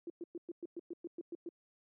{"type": "tone bursts", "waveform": "sine", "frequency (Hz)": 341.9, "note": "F4", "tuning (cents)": -37, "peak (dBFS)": -39, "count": 11, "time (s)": [0.07, 1.489], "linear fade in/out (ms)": 2, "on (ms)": 29, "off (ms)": 110, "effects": ["high-pass 200 Hz 12 dB/octave"]}